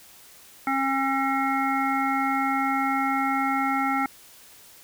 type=harmonic tone; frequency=270 Hz; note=C#4; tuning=45 cents flat; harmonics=1 / 3 / 5 / 7 / 8; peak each=-27 / -26 / -27 / -35 / -31 dBFS; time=0.67-4.06 s; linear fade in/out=2 ms; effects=white hiss -50 dBFS RMS until 4.83 s